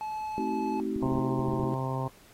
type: tone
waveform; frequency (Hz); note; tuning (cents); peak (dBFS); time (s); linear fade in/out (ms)
triangle; 862; A5; -36; -30; 0.01-0.8; 0
type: chord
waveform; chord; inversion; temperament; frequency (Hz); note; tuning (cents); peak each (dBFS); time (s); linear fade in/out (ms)
sine; A diminished seventh; none; just; 220 / 264 / 316.8 / 380.2; A3 / C4 / Eb4 / Gb4; 0 / +16 / +31 / +47; -34; 0.38-1.74; 0
type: clicks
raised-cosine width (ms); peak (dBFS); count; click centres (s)
5; -25; 11; 0.962 / 1.025 / 1.062 / 1.123 / 1.153 / 1.185 / 1.393 / 1.485 / 1.536 / 1.597 / 1.637
type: harmonic tone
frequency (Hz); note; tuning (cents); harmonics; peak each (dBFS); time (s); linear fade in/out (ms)
131.5; C3; +9; 1 / 2 / 3 / 4 / 5 / 6 / 7 / 8; -31 / -38 / -40 / -40 / -41 / -42 / -37 / -40; 1.02-2.08; 5
effects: pink hiss -57 dBFS RMS until 2.33 s + AAC 48 kbps